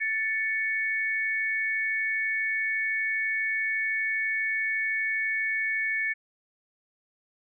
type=tone pair together; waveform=sine; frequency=1760 / 2227 Hz; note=A6 / C#7; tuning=0 / +7 cents; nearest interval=major third; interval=407 cents; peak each=-28 dBFS; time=0-6.14 s; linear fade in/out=20 ms; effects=none